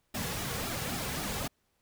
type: noise with flanger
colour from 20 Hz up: pink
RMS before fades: -35 dBFS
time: 0.14-1.48 s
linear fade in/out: 10 ms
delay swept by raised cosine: 1.9 to 3.3 ms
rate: 3.7 Hz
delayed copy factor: -0.6
effects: pink hiss -75 dBFS RMS until 1.81 s

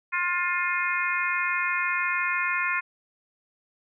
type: harmonic tone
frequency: 353.9 Hz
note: F4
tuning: 23 cents sharp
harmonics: 3 / 4 / 5 / 6 / 7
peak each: -30 / -30 / -30 / -30 / -30 dBFS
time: 0.12-2.81 s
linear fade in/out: 20 ms
effects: none

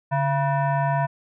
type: tone with frequency modulation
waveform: sine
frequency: 143.2 Hz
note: D3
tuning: 43 cents flat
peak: -19 dBFS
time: 0.11-1.07 s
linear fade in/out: 20 ms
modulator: 824 Hz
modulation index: 1.2
effects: none

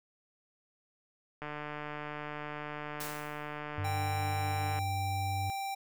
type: click train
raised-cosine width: 0.5 ms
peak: -25 dBFS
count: 503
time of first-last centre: 1.42-4.789 s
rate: 149 Hz
type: noise with exponential decay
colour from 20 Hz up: white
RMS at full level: -39 dBFS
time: 3-3.6 s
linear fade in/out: 5 ms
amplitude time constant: 130 ms
type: tone with pitch glide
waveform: triangle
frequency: 98 to 97.1 Hz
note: G2 to G2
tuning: 0 to -16 cents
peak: -31 dBFS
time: 3.78-5.5 s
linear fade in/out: 0 ms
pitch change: -16 cents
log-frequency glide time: 4.18-4.83 s
type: tone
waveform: square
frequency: 784 Hz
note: G5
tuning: in tune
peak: -35 dBFS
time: 3.84-5.75 s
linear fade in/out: 10 ms
effects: none

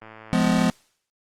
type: click train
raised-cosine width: 0.5 ms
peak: -27 dBFS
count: 68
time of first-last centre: 0.02-0.629 s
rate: 110 Hz
type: chord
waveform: square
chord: F diminished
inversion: none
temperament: just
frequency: 174.61 / 209.5 / 251.4 Hz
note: F3 / Ab3 / Cb4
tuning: 0 / +15 / +31 cents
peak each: -23 dBFS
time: 0.33-0.7 s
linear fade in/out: 0 ms
type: noise with exponential decay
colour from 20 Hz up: white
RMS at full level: -41 dBFS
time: 0.59-1.1 s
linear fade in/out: 0 ms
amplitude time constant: 110 ms
effects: low-pass 9000 Hz 12 dB/octave + Opus 32 kbps

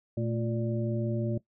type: harmonic tone with a mistuned harmonic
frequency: 116.8 Hz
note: A#2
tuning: 4 cents sharp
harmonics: 1 / 2 / 3 / 5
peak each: -30 / -33 / -35 / -37 dBFS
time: 0.17-1.38 s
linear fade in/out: 5 ms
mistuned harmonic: 2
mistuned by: -85 cents
effects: noise-tail reverb RT60 0.1 s tail -18 dB re dry

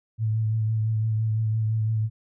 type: tone with vibrato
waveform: sine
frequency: 110 Hz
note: A2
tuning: in tune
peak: -21 dBFS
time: 0.18-2.1 s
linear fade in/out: 50 ms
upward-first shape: triangle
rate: 5.9 Hz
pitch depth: 32 cents each way
effects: none

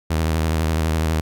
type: tone with vibrato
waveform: sawtooth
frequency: 79.7 Hz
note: D#2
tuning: 42 cents sharp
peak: -14 dBFS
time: 0.1-1.21 s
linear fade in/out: 10 ms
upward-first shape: square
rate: 12 Hz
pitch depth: 44 cents each way
effects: none

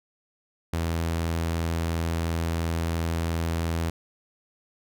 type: tone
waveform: sawtooth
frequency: 82.9 Hz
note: E2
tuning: 10 cents sharp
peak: -21 dBFS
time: 0.73-3.9 s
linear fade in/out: 5 ms
effects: none

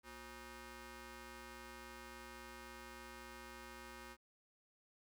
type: ring-modulated tone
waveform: 10% pulse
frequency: 297.6 Hz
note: D4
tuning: 23 cents sharp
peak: -40 dBFS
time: 0.03-4.17 s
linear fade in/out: 50 ms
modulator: 657 Hz
effects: none

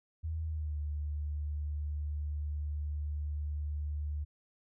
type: tone with pitch glide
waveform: sine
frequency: 80 to 74.21 Hz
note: D#2 to D2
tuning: +49 to +19 cents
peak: -33 dBFS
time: 0.23-4.25 s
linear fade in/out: 20 ms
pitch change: -130 cents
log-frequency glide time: 0.44-0.76 s
effects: none

